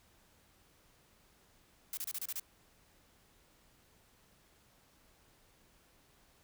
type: noise bursts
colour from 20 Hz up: blue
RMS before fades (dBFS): -39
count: 7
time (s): 1.93-2.398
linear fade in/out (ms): 2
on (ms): 42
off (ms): 29
effects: pink hiss -67 dBFS RMS until 6.43 s